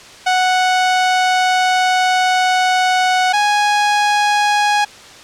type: tone pair in turn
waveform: sawtooth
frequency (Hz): 739 / 829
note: F#5 / G#5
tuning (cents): -2 / -3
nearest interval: major second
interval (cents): 199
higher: second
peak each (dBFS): -8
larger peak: neither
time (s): 0.26-3.33 / 3.33-4.85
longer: first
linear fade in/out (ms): 10
effects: white hiss -38 dBFS RMS until 5.23 s + low-pass 6000 Hz 12 dB/octave